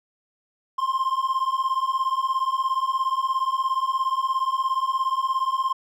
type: beating tone pair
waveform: triangle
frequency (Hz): 1046.5 / 1063.5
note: C6 / C6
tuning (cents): 0 / +28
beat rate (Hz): 17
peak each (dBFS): -23 / -22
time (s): 0.78-5.73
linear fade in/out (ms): 10
effects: none